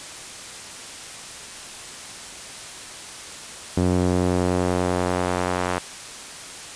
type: tone with band-pass filter sweep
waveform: sawtooth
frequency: 90.3 Hz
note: F#2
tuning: 42 cents flat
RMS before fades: -22 dBFS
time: 3.77-5.79 s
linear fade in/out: 5 ms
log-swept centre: 280 to 1100 Hz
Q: 0.76
effects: white hiss -37 dBFS RMS until 6.75 s + resampled to 22050 Hz